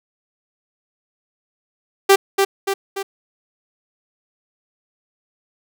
sawtooth tone with echo, 392 Hz, G4, in tune, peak -4 dBFS, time 2.09-2.16 s, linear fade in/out 10 ms, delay 290 ms, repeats 3, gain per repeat -5 dB, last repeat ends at 3.03 s, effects none

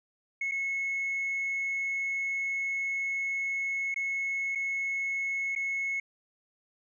sine tone with dropouts, 2187 Hz, C#7, 24 cents flat, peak -27 dBFS, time 0.41-6 s, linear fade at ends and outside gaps 5 ms, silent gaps 0.513-0.518 / 3.943-3.96 / 4.551-4.555 / 5.552-5.56 s, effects tanh soft clip ceiling -26 dBFS

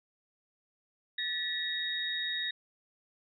sine tone cluster, 1759 / 1925 / 3755 Hz, A6 / B6 / A#7, -1 / -45 / +12 cents, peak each -39 / -38 / -33 dBFS, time 1.18-2.51 s, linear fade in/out 5 ms, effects none

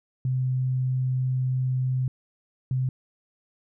sine tone pair in turn, 128.8 / 129.29 Hz, C3 / C3, -27 / -20 cents, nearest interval unison, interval 7 cents, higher second, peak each -22 dBFS, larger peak neither, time 0.25-2.08 / 2.71-2.89 s, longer first, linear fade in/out 2 ms, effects none

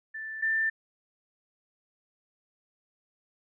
sine tone pair in turn, 1765 / 1781.4 Hz, A6 / A6, +5 / +21 cents, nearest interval unison, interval 16 cents, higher second, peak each -35 / -24 dBFS, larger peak second, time 0.14-0.42 / 0.42-0.7 s, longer neither, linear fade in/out 10 ms, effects none

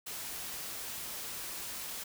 white noise, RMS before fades -41 dBFS, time 0.06-2.04 s, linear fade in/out 10 ms, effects none

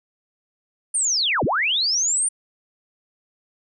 sine linear two-way sweep, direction down then up, 9220 to 80.6 to 9220 Hz, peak -18 dBFS, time 0.94-2.29 s, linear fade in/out 10 ms, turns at 1.44 s, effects none

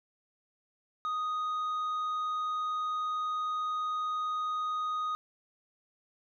sine tone with tanh clipping, 1244.5 Hz, D#6, in tune, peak -31 dBFS, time 1.05-5.15 s, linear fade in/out 0 ms, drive 4 dB, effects none

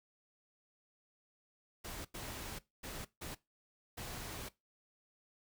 pink noise bursts at uneven times, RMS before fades -45 dBFS, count 5, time 1.84-2.05 / 2.14-2.59 / 2.83-3.05 / 3.21-3.35 / 3.97-4.49 s, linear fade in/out 10 ms, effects noise-tail reverb RT60 0.2 s tail -19 dB re dry

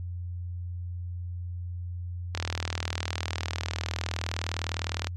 click train, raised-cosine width 0.2 ms, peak -12 dBFS, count 109, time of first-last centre 2.35-5.07 s, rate 39.7 Hz, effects added 88 Hz sine -32 dBFS peak until 5.16 s + MP3 64 kbps

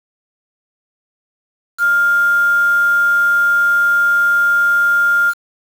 sine tone with quantisation, 1403 Hz, F6, 8 cents sharp, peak -10 dBFS, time 1.78-5.34 s, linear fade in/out 50 ms, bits 5, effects none

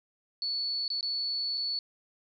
sine tone with dropouts, 4435 Hz, C#8, in tune, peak -29 dBFS, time 0.42-1.79 s, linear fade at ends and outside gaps 1 ms, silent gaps 0.88-0.902 / 1.009-1.028 / 1.574-1.577 s, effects none

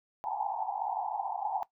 pink band-pass noise, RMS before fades -34 dBFS, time 0.24-1.63 s, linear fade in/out 0 ms, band 740 to 920 Hz, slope 96 dB/octave, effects noise-tail reverb RT60 0.1 s tail -17 dB re dry

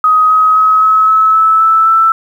sine tone with pitch steps, 1258 / 1267.5 / 1277 / 1286.7 / 1296.4 / 1306.1 / 1316 / 1325.9 Hz, D#6 / D#6 / D#6 / E6 / E6 / E6 / E6 / E6, +19 / +32 / +45 / -42 / -29 / -16 / -3 / +10 cents, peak -5 dBFS, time 0.04-2.12 s, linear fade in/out 2 ms, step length 260 ms, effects 7-bit

